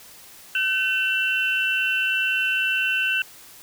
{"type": "tone cluster", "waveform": "sine", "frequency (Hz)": [1526, 2701, 3002], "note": ["G6", "E7", "F#7"], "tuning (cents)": [-47, 42, 24], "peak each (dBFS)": [-24, -22, -30], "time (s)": [0.55, 3.22], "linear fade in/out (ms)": 2, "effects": ["white hiss -46 dBFS RMS until 3.62 s"]}